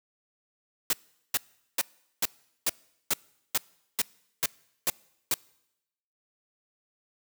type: noise bursts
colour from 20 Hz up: white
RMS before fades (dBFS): -25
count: 11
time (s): 0.9-5.341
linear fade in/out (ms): 2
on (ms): 31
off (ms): 410
effects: noise-tail reverb RT60 0.9 s tail -25 dB re dry + high-pass 100 Hz 12 dB/octave